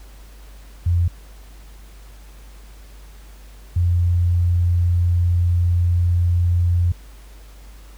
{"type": "tone pair in turn", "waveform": "sine", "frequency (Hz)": [86.5, 87.35], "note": ["F2", "F2"], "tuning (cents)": [-16, 1], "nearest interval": "unison", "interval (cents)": 17, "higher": "second", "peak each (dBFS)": -14, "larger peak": "neither", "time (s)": [[0.86, 1.08], [3.76, 6.92]], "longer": "second", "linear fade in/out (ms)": 5, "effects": ["added 50 Hz sine -39 dBFS peak until 7.97 s", "pink hiss -50 dBFS RMS until 7.97 s"]}